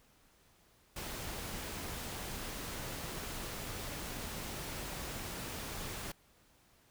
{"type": "noise", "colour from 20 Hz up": "pink", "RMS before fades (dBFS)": -42, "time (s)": [0.96, 6.12], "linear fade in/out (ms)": 5, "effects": ["pink hiss -67 dBFS RMS until 6.9 s"]}